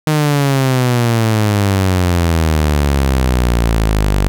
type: exponential sweep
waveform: sawtooth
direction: down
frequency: 155.56 to 48.02 Hz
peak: -7 dBFS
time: 0.07-4.28 s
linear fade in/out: 0 ms
effects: none